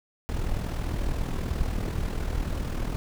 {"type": "noise with amplitude modulation", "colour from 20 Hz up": "brown", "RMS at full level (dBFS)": -26, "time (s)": [0.29, 2.96], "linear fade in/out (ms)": 0, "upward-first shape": "sine", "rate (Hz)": 40.3, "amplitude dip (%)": 55, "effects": []}